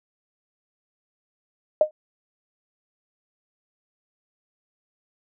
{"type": "tone with exponential decay", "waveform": "sine", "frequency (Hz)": 614, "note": "D#5", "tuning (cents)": -23, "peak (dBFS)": -9, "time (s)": [1.81, 1.91], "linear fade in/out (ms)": 2, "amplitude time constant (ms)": 20, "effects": []}